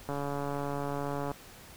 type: click train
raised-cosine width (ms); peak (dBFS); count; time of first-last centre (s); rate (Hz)
1; -21; 175; 0.09-1.315; 142
effects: pink hiss -51 dBFS RMS until 1.76 s